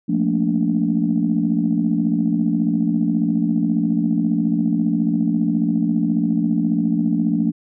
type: chord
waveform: sine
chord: Bb major seventh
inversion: second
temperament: just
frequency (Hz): 174.81 / 218.5 / 233.1 / 291.4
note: F3 / A3 / Bb3 / D4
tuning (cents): +2 / -12 / 0 / -13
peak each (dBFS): -21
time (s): 0.08-7.52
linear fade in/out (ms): 20
effects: tanh soft clip ceiling -6 dBFS